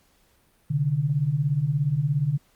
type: beating tone pair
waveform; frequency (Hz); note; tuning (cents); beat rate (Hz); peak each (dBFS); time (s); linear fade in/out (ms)
sine; 130.81 / 147.81; C3 / D3; 0 / +11; 17; -26 / -22; 0.7-2.38; 10
effects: pink hiss -63 dBFS RMS until 2.55 s + Opus 48 kbps